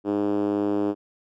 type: tone with band-pass filter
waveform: 5% pulse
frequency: 102.3 Hz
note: G#2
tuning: 26 cents flat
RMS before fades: -24 dBFS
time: 0.04-0.95 s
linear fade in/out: 50 ms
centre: 330 Hz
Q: 3.2
effects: none